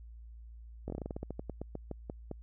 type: slowing click train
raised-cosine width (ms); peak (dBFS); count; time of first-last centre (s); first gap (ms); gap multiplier
2; -25; 18; 0.88-2.313; 20; 1.16
effects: added 57 Hz sine -47 dBFS peak until 2.42 s